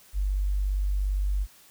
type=tone; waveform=sine; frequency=48.72 Hz; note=G1; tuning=10 cents flat; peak=-23 dBFS; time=0.13-1.47 s; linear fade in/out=50 ms; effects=white hiss -55 dBFS RMS until 1.7 s